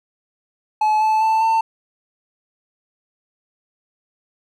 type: tone with pitch steps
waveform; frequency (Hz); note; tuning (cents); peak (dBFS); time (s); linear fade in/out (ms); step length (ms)
triangle; 858 / 870.5 / 883.1 / 896; A5 / A5 / A5 / A5; -44 / -19 / +6 / +31; -12; 0.81-1.61; 5; 200
effects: none